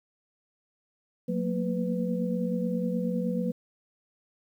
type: tone cluster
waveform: sine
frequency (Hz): 181.8 / 228.6 / 238.1 / 497.4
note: F#3 / A#3 / A#3 / B4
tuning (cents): -30 / -34 / +37 / +12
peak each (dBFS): -29 / -31 / -37 / -33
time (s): 1.28-3.52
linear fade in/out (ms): 10
effects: 10-bit